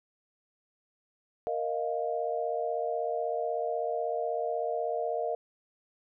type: chord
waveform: sine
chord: Bb suspended fourth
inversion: none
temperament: equal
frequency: 466.2 / 622.3 / 698.5 Hz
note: Bb4 / Eb5 / F5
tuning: 0 / 0 / 0 cents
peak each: -33 dBFS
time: 1.47-5.35 s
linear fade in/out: 0 ms
effects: none